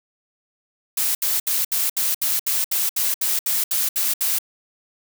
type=noise bursts; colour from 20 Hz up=blue; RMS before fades=-21 dBFS; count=14; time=0.97-4.387 s; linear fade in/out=5 ms; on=180 ms; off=69 ms; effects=none